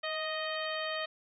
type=harmonic tone with a mistuned harmonic; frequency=622.3 Hz; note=D#5; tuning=in tune; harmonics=1 / 2 / 3 / 4 / 5 / 6 / 7; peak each=-37 / -40 / -39 / -44 / -41 / -46 / -46 dBFS; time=0.03-1.06 s; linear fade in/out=10 ms; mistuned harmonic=1; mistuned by=+22 cents; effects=none